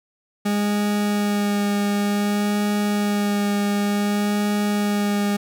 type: tone with vibrato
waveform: 40% pulse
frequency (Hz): 205.2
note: G#3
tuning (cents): -21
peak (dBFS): -18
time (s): 0.45-5.37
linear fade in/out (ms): 10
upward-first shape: sine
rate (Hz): 0.55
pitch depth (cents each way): 13
effects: none